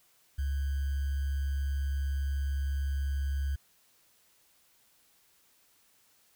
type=tone with sample-and-hold; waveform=sine; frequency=69.3 Hz; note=C#2; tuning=in tune; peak=-28 dBFS; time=0.38-3.56 s; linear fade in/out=10 ms; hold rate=1575 Hz; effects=white hiss -66 dBFS RMS until 6.35 s